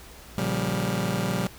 sawtooth chord, G half-diminished seventh, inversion first, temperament just, 117.6 / 141.12 / 176.4 / 196 Hz, Bb2 / Db3 / F3 / G3, +16 / +31 / +18 / 0 cents, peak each -27 / -28 / -25 / -25 dBFS, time 0.38-1.47 s, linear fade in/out 0 ms, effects added 61 Hz sine -49 dBFS peak until 1.58 s + pink hiss -47 dBFS RMS until 1.58 s

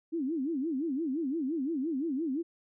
sine tone with vibrato, 294.6 Hz, D4, 6 cents sharp, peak -29 dBFS, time 0.12-2.43 s, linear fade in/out 20 ms, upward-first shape sine, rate 5.8 Hz, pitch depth 250 cents each way, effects none

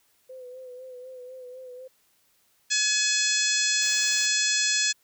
sine tone with vibrato, 507 Hz, B4, 45 cents sharp, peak -39 dBFS, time 0.29-1.88 s, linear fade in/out 10 ms, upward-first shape sine, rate 4 Hz, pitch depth 43 cents each way
harmonic tone, 849 Hz, G#5, 38 cents sharp, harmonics 2 / 3 / 4 / 5 / 6 / 7 / 8 / 9, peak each -30 / -30 / -30 / -30 / -30 / -30 / -30 / -30 dBFS, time 2.7-4.93 s, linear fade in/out 20 ms
white band-stop noise, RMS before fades -44 dBFS, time 3.82-4.26 s, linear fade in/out 0 ms, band 11000 to 16000 Hz, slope 96 dB/octave
effects white hiss -66 dBFS RMS until 5.03 s

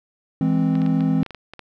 triangle chord, E augmented, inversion none, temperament equal, 164.81 / 207.7 / 261.6 Hz, E3 / G#3 / B#3, 0 / 0 / 0 cents, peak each -18 / -22 / -18 dBFS, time 0.41-1.23 s, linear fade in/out 2 ms
clicks, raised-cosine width 0.3 ms, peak -21 dBFS, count 10, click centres 0.754 / 0.818 / 0.863 / 1.007 / 1.232 / 1.263 / 1.307 / 1.347 / 1.536 / 1.593 s
effects none

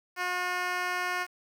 10% pulse tone with band-pass filter, 360 Hz, F#4, 47 cents flat, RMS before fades -31 dBFS, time 0.16-1.27 s, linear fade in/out 50 ms, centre 1800 Hz, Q 0.56, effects 8-bit

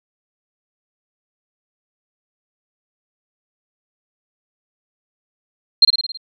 sine tone with echo, 4186 Hz, C8, in tune, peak -5 dBFS, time 5.82-5.85 s, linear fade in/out 5 ms, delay 54 ms, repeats 6, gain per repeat -4 dB, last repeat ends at 6.174 s, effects none

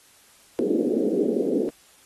white band-pass noise, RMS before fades -23 dBFS, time 0.59-1.69 s, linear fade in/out 0 ms, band 210 to 480 Hz, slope 48 dB/octave, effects white hiss -55 dBFS RMS until 2.05 s + AAC 32 kbps

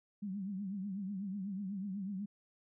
sine tone with vibrato, 196 Hz, G3, in tune, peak -37 dBFS, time 0.22-2.26 s, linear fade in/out 10 ms, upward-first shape triangle, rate 8.1 Hz, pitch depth 130 cents each way, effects none

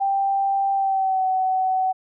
sine tone with pitch glide, 786 to 752.7 Hz, G5 to F#5, +4 to +29 cents, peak -18 dBFS, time 0-1.93 s, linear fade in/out 20 ms, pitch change -75 cents, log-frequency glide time 0.74-1.25 s, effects none

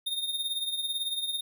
square tone with tremolo, 3679 Hz, A#7, 24 cents flat, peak -27 dBFS, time 0.06-1.41 s, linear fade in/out 10 ms, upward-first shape triangle, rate 18 Hz, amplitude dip 70%, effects none

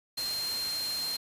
sine tone in noise, 4186 Hz, C8, in tune, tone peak -31 dBFS, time 0.17-1.17 s, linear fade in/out 10 ms, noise white, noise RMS -38 dBFS, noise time 0.17-1.17 s, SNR +4 dB, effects resampled to 32000 Hz

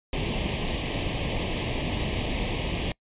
pink noise with comb filter, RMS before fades -28 dBFS, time 0.13-2.92 s, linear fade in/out 2 ms, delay 0.35 ms, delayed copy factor +1, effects noise-tail reverb RT60 0.1 s tail -25 dB re dry + resampled to 8000 Hz

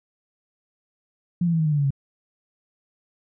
sine tone with pitch steps, 174.61 / 168.76 / 163.11 / 157.64 / 152.36 / 147.25 / 142.32 / 137.55 Hz, F3 / E3 / E3 / D#3 / D#3 / D3 / C#3 / C#3, 0 / +41 / -18 / +23 / -36 / +5 / +46 / -13 cents, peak -18 dBFS, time 1.41-1.906 s, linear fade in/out 5 ms, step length 62 ms, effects none

